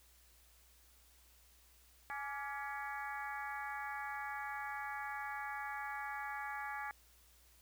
harmonic tone with a mistuned harmonic, 279.9 Hz, C#4, 17 cents sharp, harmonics 3 / 4 / 5 / 6 / 7 / 8, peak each -44 / -48 / -50 / -46 / -50 / -52 dBFS, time 2.1-6.91 s, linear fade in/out 0 ms, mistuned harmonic 4, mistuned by +68 cents, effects added 60 Hz sine -67 dBFS peak until 7.61 s + white hiss -67 dBFS RMS until 7.61 s

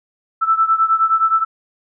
sine beating tone pair, 1318.5 / 1328.1 Hz, E6 / E6, 0 / +13 cents, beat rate 9.6 Hz, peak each -14 / -17 dBFS, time 0.41-1.45 s, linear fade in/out 20 ms, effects none

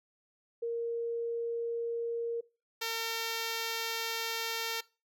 sine / 5% pulse tone pair in turn, 466.2 / 455 Hz, A#4 / A#4, 0 / -42 cents, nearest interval unison, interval 42 cents, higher first, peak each -31 / -21 dBFS, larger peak second, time 0.62-2.41 / 2.81-4.81 s, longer second, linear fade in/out 10 ms, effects noise-tail reverb RT60 0.3 s tail -21 dB re dry

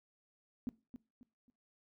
sine tone with echo, 246.9 Hz, B3, in tune, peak -34 dBFS, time 0.67-0.69 s, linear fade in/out 0 ms, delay 270 ms, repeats 3, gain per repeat -10 dB, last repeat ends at 1.5 s, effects noise-tail reverb RT60 0.3 s tail -20 dB re dry

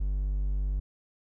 triangle tone, 49 Hz, G1, in tune, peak -24 dBFS, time 0-0.8 s, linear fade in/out 10 ms, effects none

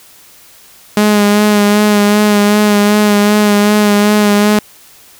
sawtooth tone with vibrato, 207.7 Hz, G#3, in tune, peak -3 dBFS, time 0.97-4.59 s, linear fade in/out 2 ms, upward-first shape sine, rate 2.6 Hz, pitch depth 26 cents each way, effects white hiss -41 dBFS RMS until 5.19 s

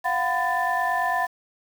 sine tone cluster, 699 / 748 / 1006 / 1768 Hz, F5 / F#5 / B5 / A6, +1 / +19 / +32 / +8 cents, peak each -26 dBFS, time 0.04-1.27 s, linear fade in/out 20 ms, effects tanh soft clip ceiling -13 dBFS + 7-bit

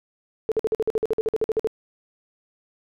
sine tone bursts, 440.1 Hz, A4, in tune, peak -18 dBFS, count 16, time 0.49-1.672 s, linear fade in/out 0 ms, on 27 ms, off 50 ms, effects none

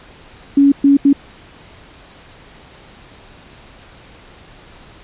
sine tone bursts at uneven times, 280 Hz, C#4, 18 cents sharp, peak -6 dBFS, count 3, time 0.57-0.72 / 0.84-0.97 / 1.05-1.13 s, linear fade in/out 5 ms, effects pink hiss -42 dBFS RMS until 5.03 s + resampled to 8000 Hz

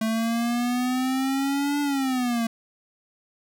square exponential two-way sweep, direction up then down, 220 to 290.5 to 226 Hz, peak -23 dBFS, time 0.01-2.47 s, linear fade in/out 5 ms, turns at 1.81 s, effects none

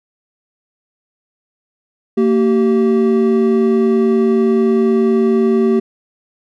triangle tone pair together, 228.9 / 385 Hz, A#3 / G4, -31 / -31 cents, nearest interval major sixth, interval 900 cents, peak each -11 dBFS, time 2.17-5.8 s, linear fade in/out 10 ms, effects none

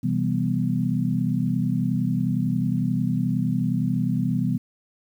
sine chord, C major seventh, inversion none, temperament equal with one note detuned, 127.68 / 164.81 / 196 / 246.9 Hz, C3 / E3 / G3 / B3, -42 / 0 / 0 / 0 cents, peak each -26 dBFS, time 0.03-4.58 s, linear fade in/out 10 ms, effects 9-bit

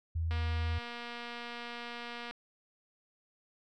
sine tone with vibrato, 82 Hz, E2, 9 cents flat, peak -30 dBFS, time 0.15-0.79 s, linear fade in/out 10 ms, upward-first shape square, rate 18 Hz, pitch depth 9 cents each way
click train, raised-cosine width 0.3 ms, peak -27 dBFS, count 477, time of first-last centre 0.31-2.31 s, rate 238 Hz
effects none

